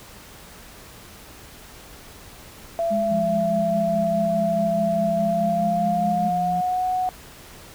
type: tone with pitch glide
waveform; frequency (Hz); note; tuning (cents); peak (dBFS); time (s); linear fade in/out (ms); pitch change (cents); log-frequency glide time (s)
sine; 672 to 737.1; E5 to F#5; +33 to -7; -20; 2.79-7.09; 0; +160; 5.16-6.86
type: tone with tremolo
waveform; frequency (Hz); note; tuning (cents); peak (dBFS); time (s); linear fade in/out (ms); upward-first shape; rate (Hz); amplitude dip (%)
sine; 207.7; G#3; 0; -23; 2.9-6.3; 20; sine; 4.8; 45
type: tone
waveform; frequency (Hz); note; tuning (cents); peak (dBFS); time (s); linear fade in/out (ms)
sine; 174.61; F3; 0; -27; 3.11-6.61; 5
effects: pink hiss -44 dBFS RMS until 7.74 s